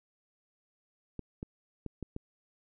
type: clicks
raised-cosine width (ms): 3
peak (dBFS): -25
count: 5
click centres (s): 1.193 / 1.429 / 1.863 / 2.027 / 2.164
effects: none